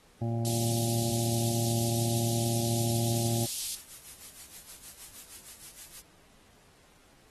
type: harmonic tone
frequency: 115.9 Hz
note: A#2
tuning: 10 cents flat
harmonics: 1 / 2 / 3 / 5 / 6 / 7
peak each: -29 / -35 / -39 / -43 / -45 / -46 dBFS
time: 0.21-3.46 s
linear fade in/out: 10 ms
type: high-pass noise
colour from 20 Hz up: white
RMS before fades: -34 dBFS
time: 0.45-3.75 s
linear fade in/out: 0 ms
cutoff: 3300 Hz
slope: 24 dB/octave
type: noise with tremolo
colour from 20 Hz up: blue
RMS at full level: -43 dBFS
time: 3.12-6.01 s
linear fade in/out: 2 ms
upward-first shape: sine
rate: 6.4 Hz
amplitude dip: 70%
effects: pink hiss -61 dBFS RMS until 7.3 s + AAC 32 kbps